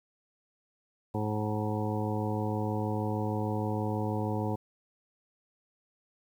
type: harmonic tone with a mistuned harmonic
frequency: 106.4 Hz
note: G#2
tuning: 42 cents sharp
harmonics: 1 / 2 / 3 / 4 / 5 / 7 / 8 / 9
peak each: -32 / -35 / -37 / -38 / -39 / -40 / -41 / -42 dBFS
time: 1.14-4.56 s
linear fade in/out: 10 ms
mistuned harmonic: 8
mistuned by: +53 cents
effects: 10-bit